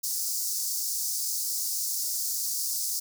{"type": "high-pass noise", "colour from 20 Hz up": "pink", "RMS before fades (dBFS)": -30, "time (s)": [0.03, 3], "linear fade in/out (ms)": 10, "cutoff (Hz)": 4900, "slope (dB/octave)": 48, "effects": []}